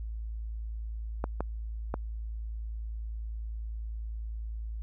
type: clicks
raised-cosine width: 1 ms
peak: -17 dBFS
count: 3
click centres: 1.241 / 1.406 / 1.941 s
effects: added 55 Hz sine -34 dBFS peak until 4.82 s